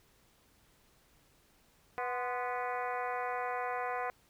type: harmonic tone with a mistuned harmonic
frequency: 246.4 Hz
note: B3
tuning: 4 cents flat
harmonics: 2 / 3 / 4 / 5 / 6 / 7 / 8 / 9 / 10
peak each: -40 / -37 / -40 / -44 / -44 / -48 / -45 / -52 / -52 dBFS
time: 1.98-4.1 s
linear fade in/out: 0 ms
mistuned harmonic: 4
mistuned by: +75 cents
effects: pink hiss -67 dBFS RMS until 4.29 s